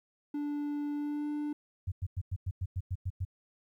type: tone with pitch glide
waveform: triangle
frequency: 292 to 296.2 Hz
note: D4 to D4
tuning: -10 to +15 cents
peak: -30 dBFS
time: 0.34-1.53 s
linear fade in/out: 5 ms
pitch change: +25 cents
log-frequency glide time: 0.94-1.29 s
type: tone bursts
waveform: sine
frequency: 92 Hz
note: F#2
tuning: 9 cents flat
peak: -30 dBFS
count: 10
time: 1.87-3.251 s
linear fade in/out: 10 ms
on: 49 ms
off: 99 ms
effects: 12-bit